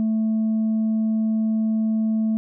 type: tone with tanh clipping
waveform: sine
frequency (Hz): 220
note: A3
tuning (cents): 0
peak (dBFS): -19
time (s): 0-2.37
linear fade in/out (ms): 0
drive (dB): 1
effects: none